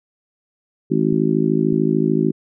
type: harmonic tone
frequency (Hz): 53.4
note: G#1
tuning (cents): +49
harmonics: 3 / 4 / 5 / 6 / 7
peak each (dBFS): -21 / -21 / -21 / -21 / -21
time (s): 0.9-2.32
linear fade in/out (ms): 20
type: clicks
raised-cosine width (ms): 5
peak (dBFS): -25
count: 2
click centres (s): 1.127 / 1.728
effects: none